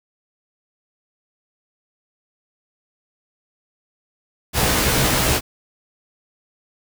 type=noise with comb filter; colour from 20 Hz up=pink; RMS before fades=-18 dBFS; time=4.53-5.41 s; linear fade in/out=50 ms; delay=16 ms; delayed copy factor=+0.8; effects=none